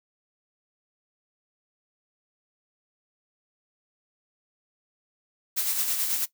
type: noise with tremolo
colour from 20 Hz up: blue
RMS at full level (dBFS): -25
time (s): 5.56-6.26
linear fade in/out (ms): 20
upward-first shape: sine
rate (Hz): 9.2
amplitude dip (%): 45
effects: noise-tail reverb RT60 0.1 s tail -17 dB re dry